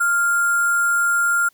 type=tone with sample-and-hold; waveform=sine; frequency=1396.9 Hz; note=F6; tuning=in tune; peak=-15 dBFS; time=0-1.49 s; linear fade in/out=10 ms; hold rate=8820 Hz; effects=white hiss -60 dBFS RMS until 1.53 s